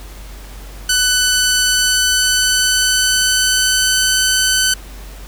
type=tone with pitch glide; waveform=10% pulse; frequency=1497 to 1515.3 Hz; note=F#6 to F#6; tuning=+20 to +41 cents; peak=-3 dBFS; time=0.89-4.74 s; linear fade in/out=5 ms; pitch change=+21 cents; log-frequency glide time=1.66-4.21 s; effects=added 48 Hz sine -31 dBFS peak until 5.27 s + pink hiss -39 dBFS RMS until 5.27 s